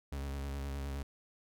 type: tone with vibrato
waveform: 40% pulse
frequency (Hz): 69.3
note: C#2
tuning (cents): 0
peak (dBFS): -36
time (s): 0.12-1.03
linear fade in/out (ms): 5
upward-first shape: square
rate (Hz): 9.6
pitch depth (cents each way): 28
effects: none